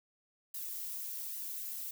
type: noise with flanger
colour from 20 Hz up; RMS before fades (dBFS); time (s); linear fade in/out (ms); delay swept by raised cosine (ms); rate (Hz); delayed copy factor
violet; -41; 0.54-1.91; 5; 1 to 3.6; 1.2; +0.5
effects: none